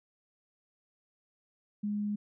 sine tone, 207.3 Hz, G#3, 3 cents flat, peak -30 dBFS, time 1.83-2.16 s, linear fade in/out 10 ms, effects none

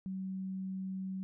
sine tone, 189.6 Hz, F#3, 43 cents sharp, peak -36 dBFS, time 0.06-1.23 s, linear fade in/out 0 ms, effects none

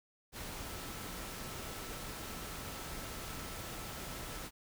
sine tone in noise, 1318.5 Hz, E6, in tune, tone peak -55 dBFS, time 0.62-4.46 s, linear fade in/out 50 ms, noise pink, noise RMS -44 dBFS, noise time 0.32-4.51 s, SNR -14 dB, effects none

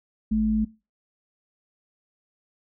sine tone pair together, 54.21 / 217 Hz, A1 / A3, -25 / -24 cents, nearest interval 2 octaves, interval 2401 cents, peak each -29 / -20 dBFS, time 0.31-0.65 s, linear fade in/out 10 ms, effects noise-tail reverb RT60 0.3 s tail -22 dB re dry

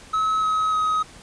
triangle tone with pitch steps, 1287 / 1275.2 / 1263.4 Hz, E6 / D#6 / D#6, -42 / +42 / +26 cents, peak -17 dBFS, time 0.13-1.03 s, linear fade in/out 10 ms, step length 300 ms, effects pink hiss -45 dBFS RMS until 1.22 s + resampled to 22050 Hz

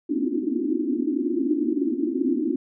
white band-pass noise, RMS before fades -24 dBFS, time 0.09-2.56 s, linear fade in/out 5 ms, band 240 to 350 Hz, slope 96 dB/octave, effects none

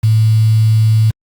sine tone with quantisation, 110 Hz, A2, in tune, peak -7 dBFS, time 0.03-1.11 s, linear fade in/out 10 ms, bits 5, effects Opus 48 kbps

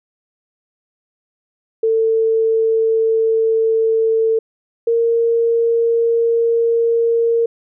sine tone pair in turn, 447.3 / 462.8 Hz, A4 / A#4, +28 / -13 cents, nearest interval minor second, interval 59 cents, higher second, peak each -12 dBFS, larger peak neither, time 1.83-4.39 / 4.87-7.46 s, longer second, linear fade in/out 5 ms, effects none

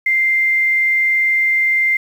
sine tone with quantisation, 2093 Hz, C7, in tune, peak -12 dBFS, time 0.06-1.97 s, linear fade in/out 5 ms, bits 7, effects none

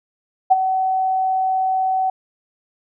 sine tone with ADSR envelope, 756 Hz, F#5, 37 cents sharp, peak -6 dBFS, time 0.5-2.1 s, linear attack 19 ms, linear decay 25 ms, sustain -10 dB, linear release 4 ms, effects none

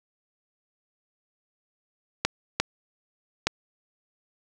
clicks, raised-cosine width 0.2 ms, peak -4 dBFS, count 3, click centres 2.25 / 2.6 / 3.47 s, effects none

